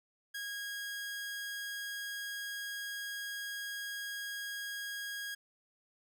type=tone; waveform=sawtooth; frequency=1640 Hz; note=G#6; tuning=22 cents flat; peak=-35 dBFS; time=0.34-5.35 s; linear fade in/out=10 ms; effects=none